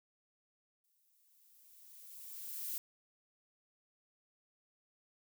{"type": "noise with exponential growth", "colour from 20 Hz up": "violet", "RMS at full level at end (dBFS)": -39, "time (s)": [0.84, 2.78], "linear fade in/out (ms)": 1, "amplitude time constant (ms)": 420, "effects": []}